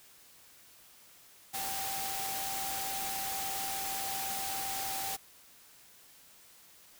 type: tone in noise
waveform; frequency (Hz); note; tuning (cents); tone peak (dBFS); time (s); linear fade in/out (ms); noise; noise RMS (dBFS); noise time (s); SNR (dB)
sine; 780; G5; -9; -39; 1.53-5.17; 20; white; -37; 1.53-5.17; -5
effects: white hiss -58 dBFS RMS until 6.99 s